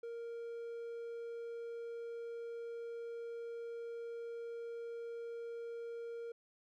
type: tone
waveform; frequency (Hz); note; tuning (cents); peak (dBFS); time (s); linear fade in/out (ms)
triangle; 466.2; A#4; 0; -40; 0.03-6.32; 5
effects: none